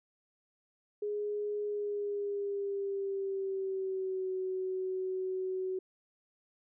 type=tone with pitch glide; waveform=sine; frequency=415.3 to 374.3 Hz; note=G#4 to F#4; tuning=0 to +20 cents; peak=-32 dBFS; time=1.02-5.79 s; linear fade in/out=5 ms; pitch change=-180 cents; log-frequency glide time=1.65-4.31 s; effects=none